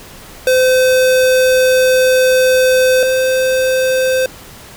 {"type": "tone pair in turn", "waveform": "square", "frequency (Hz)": [513, 517.8], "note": ["C5", "C5"], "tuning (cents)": [-34, -18], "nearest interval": "unison", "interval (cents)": 16, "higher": "second", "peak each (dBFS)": [-9, -12], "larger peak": "first", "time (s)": [[0.47, 3.03], [3.03, 4.26]], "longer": "first", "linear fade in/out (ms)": 2, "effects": ["pink hiss -36 dBFS RMS until 4.76 s"]}